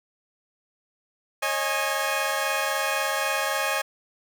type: chord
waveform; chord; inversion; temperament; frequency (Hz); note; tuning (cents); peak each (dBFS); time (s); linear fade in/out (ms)
15% pulse; C# suspended second; none; equal with one note detuned; 545.8 / 622.3 / 830.6; C#5 / D#5 / G#5; -27 / 0 / 0; -22; 1.42-3.82; 10
effects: none